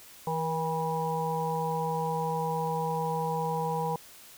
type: harmonic tone with a mistuned harmonic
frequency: 162.3 Hz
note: E3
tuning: 27 cents flat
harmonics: 1 / 3 / 5 / 6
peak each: -33 / -33 / -33 / -33 dBFS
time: 0.27-3.96 s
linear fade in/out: 2 ms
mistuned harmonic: 3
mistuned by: -31 cents
effects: white hiss -51 dBFS RMS until 4.37 s